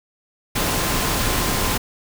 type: tone in noise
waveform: sine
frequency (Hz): 1039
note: C6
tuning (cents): -12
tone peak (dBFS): -32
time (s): 0.55-1.78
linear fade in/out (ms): 10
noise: pink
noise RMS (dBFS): -21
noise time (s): 0.55-1.78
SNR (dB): -14
effects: none